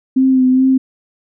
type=tone with vibrato; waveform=sine; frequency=259.7 Hz; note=C4; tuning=13 cents flat; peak=-8 dBFS; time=0.16-0.78 s; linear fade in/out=10 ms; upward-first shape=sine; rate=2.4 Hz; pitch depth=27 cents each way; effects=none